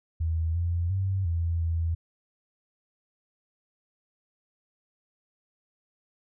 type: tone with pitch steps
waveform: sine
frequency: 81.3 / 85.8 / 95.9 / 84 / 82.8 Hz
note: E2 / F2 / G2 / E2 / E2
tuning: -23 / -30 / -37 / +33 / +8 cents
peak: -24 dBFS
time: 0.2-1.95 s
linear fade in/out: 10 ms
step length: 350 ms
effects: none